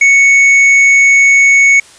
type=tone with hard clipping; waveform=triangle; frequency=2217 Hz; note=C#7; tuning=in tune; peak=-5 dBFS; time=0.01-1.8 s; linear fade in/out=5 ms; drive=8 dB; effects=white hiss -39 dBFS RMS until 1.98 s + resampled to 22050 Hz